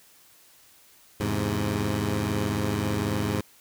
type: chord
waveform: 15% pulse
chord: E augmented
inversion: none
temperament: equal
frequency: 82.41 / 103.83 / 130.81 Hz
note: E2 / G#2 / B#2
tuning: 0 / 0 / 0 cents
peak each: -26 / -20 / -26 dBFS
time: 1.2-3.41 s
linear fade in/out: 5 ms
effects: white hiss -56 dBFS RMS until 3.6 s